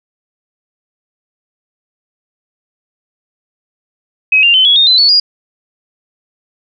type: tone with pitch steps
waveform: sine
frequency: 2543 / 2789 / 3059 / 3356 / 3680 / 4037 / 4428 / 4856 Hz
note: D#7 / F7 / G7 / G#7 / A#7 / B7 / C#8 / D#8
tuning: +37 / -3 / -43 / +17 / -23 / +37 / -3 / -43 cents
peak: -5 dBFS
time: 4.32-5.2 s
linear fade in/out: 5 ms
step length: 110 ms
effects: none